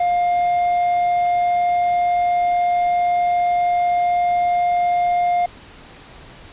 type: tone with hard clipping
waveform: sine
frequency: 706 Hz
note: F5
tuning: 19 cents sharp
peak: -16 dBFS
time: 0-5.46 s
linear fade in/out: 5 ms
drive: 3 dB
effects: pink hiss -42 dBFS RMS until 6.52 s + resampled to 8000 Hz